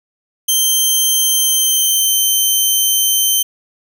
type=tone with pitch glide; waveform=10% pulse; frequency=3136 to 3100 Hz; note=G7 to G7; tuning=0 to -20 cents; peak=-4 dBFS; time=0.48-3.43 s; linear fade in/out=10 ms; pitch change=-20 cents; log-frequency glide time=1.22-2.12 s; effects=none

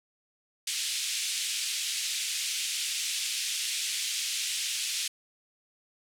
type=band-pass noise; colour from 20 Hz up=pink; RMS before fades=-32 dBFS; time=0.67-5.08 s; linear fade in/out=5 ms; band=2600 to 10000 Hz; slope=24 dB/octave; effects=none

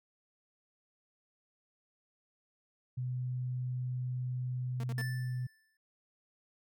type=tone; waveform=sine; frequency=125.9 Hz; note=B2; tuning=34 cents sharp; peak=-33 dBFS; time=2.97-5.47 s; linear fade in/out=10 ms
type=tone bursts; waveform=sawtooth; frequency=229.4 Hz; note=A#3; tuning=28 cents flat; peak=-38 dBFS; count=3; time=4.8-5.014 s; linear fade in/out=0 ms; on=34 ms; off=56 ms
type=tone with exponential decay; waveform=square; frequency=1760 Hz; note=A6; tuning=in tune; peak=-37 dBFS; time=4.98-5.77 s; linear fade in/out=2 ms; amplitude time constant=170 ms
effects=none

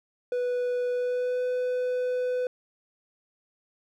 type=tone with pitch glide; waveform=triangle; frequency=493 to 500.2 Hz; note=B4 to B4; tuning=-3 to +22 cents; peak=-23 dBFS; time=0.32-2.47 s; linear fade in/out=2 ms; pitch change=+25 cents; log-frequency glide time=0.92-1.44 s; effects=none

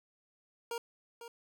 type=tone with echo; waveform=25% pulse; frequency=468.3 Hz; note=A#4; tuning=8 cents sharp; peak=-32 dBFS; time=0.71-0.78 s; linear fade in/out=2 ms; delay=500 ms; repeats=1; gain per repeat=-10 dB; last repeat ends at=1.28 s; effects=none

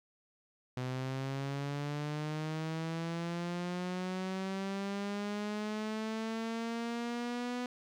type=linear sweep; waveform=sawtooth; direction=up; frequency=126 to 247.6 Hz; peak=-31 dBFS; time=0.77-7.66 s; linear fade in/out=2 ms; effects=low-pass 6000 Hz 12 dB/octave + 12-bit

